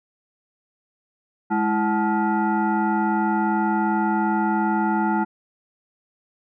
sine tone with frequency modulation, 329.6 Hz, E4, in tune, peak -18 dBFS, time 1.5-5.25 s, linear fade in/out 20 ms, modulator 539 Hz, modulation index 1.6, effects none

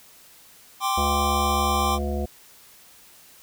square chord, G suspended fourth, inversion none, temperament equal, 784 / 1046.5 / 1174.7 Hz, G5 / C6 / D6, 0 / 0 / 0 cents, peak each -27 dBFS, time 0.8-1.99 s, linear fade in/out 50 ms
harmonic tone, 71.6 Hz, D2, 43 cents flat, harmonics 1 / 3 / 5 / 7 / 9 / 10, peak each -26 / -31 / -33 / -34 / -36 / -36 dBFS, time 0.97-2.26 s, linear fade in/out 10 ms
effects white hiss -51 dBFS RMS until 3.42 s

